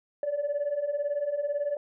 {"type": "beating tone pair", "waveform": "sine", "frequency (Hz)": [565, 583], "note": ["C#5", "D5"], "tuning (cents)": [33, -13], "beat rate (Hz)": 18, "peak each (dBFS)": [-31, -27], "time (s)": [0.23, 1.77], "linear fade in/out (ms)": 2, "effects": ["tanh soft clip ceiling -22 dBFS"]}